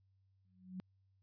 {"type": "tone with exponential growth", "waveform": "sine", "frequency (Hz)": 185, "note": "F#3", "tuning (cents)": 0, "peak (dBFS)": -39, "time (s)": [0.45, 0.8], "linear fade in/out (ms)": 0, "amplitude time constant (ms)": 75, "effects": ["added 96 Hz sine -70 dBFS peak until 1.22 s", "resampled to 11025 Hz"]}